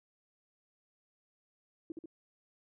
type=tone with echo; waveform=sine; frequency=325.7 Hz; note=E4; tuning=21 cents flat; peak=-37 dBFS; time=1.9-1.92 s; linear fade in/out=2 ms; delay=69 ms; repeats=2; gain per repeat=-3 dB; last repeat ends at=2.058 s; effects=none